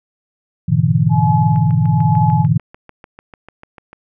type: chord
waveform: sine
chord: E dominant seventh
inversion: first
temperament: equal with one note detuned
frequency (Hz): 103.83 / 121.35 / 146.83 / 164.81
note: G#2 / B2 / D3 / E3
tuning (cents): 0 / -30 / 0 / 0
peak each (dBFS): -19 / -16 / -16 / -15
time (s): 0.68-2.58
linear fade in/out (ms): 10
type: tone with tremolo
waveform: sine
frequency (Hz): 852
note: G#5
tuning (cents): +44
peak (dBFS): -15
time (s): 1.09-2.47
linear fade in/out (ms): 50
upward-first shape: triangle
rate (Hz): 1.1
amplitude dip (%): 95
type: click train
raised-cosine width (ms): 0.5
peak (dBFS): -22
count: 17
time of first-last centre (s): 1.56-3.93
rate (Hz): 6.75
effects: none